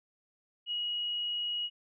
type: tone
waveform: sine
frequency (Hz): 2900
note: F#7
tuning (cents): -35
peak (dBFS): -31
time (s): 0.66-1.7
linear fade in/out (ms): 50
effects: none